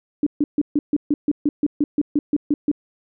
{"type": "tone bursts", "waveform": "sine", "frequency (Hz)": 293.7, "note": "D4", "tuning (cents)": 0, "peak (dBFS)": -14, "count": 15, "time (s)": [0.23, 2.715], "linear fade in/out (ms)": 2, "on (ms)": 35, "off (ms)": 140, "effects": []}